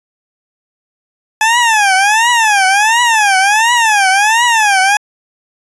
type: tone with vibrato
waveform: 20% pulse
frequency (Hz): 855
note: A5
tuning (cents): -50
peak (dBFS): -3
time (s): 1.41-4.97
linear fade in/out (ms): 2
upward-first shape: triangle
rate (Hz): 1.4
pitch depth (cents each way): 240
effects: resampled to 24000 Hz